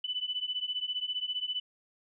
sine beating tone pair, 2982 / 2997 Hz, F#7 / F#7, +13 / +22 cents, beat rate 15 Hz, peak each -35 / -34 dBFS, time 0.04-1.6 s, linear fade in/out 5 ms, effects none

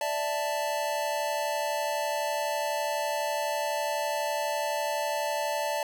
square chord, D suspended second, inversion none, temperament equal, 587.3 / 659.3 / 880 Hz, D5 / E5 / A5, 0 / 0 / 0 cents, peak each -32 / -35 / -32 dBFS, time 0.01-5.83 s, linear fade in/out 2 ms, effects none

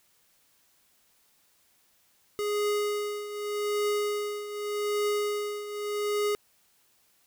square tone with tremolo, 415 Hz, G#4, 1 cent flat, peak -25 dBFS, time 2.39-6.35 s, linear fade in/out 0 ms, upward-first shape triangle, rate 0.84 Hz, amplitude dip 75%, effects white hiss -66 dBFS RMS until 7.26 s

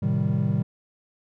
triangle chord, A half-diminished seventh, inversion none, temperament equal, 110 / 130.81 / 155.56 / 196 Hz, A2 / C3 / Eb3 / G3, 0 / 0 / 0 / 0 cents, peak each -24 dBFS, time 0.02-0.63 s, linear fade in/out 10 ms, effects tanh soft clip ceiling -11 dBFS

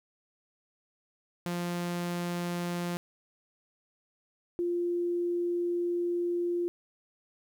sawtooth / sine tone pair in turn, 174.61 / 348.5 Hz, F3 / F4, 0 / -4 cents, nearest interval octave, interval 1196 cents, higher second, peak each -27 dBFS, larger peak neither, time 1.46-2.97 / 4.59-6.68 s, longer second, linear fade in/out 0 ms, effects 11-bit

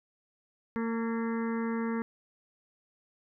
harmonic tone with a mistuned harmonic, 228.2 Hz, A#3, 37 cents flat, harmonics 1 / 2 / 4 / 5 / 6 / 7 / 8 / 9, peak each -30 / -36 / -42 / -44 / -46 / -47 / -48 / -49 dBFS, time 0.76-2.02 s, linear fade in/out 0 ms, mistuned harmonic 7, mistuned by +52 cents, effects none

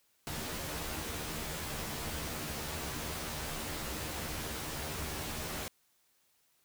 pink noise with comb filter, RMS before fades -39 dBFS, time 0.27-5.68 s, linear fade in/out 0 ms, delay 13 ms, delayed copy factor +0.85, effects white hiss -72 dBFS RMS until 6.64 s

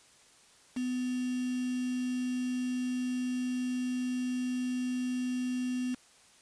sine tone with quantisation, 251 Hz, B3, 28 cents sharp, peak -30 dBFS, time 0.76-5.95 s, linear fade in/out 10 ms, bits 7, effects white hiss -60 dBFS RMS until 6.41 s + resampled to 22050 Hz

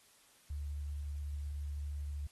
sine tone, 72.7 Hz, D2, 17 cents flat, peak -37 dBFS, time 0.5-2.27 s, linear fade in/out 5 ms, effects white hiss -65 dBFS RMS until 2.31 s + AAC 32 kbps

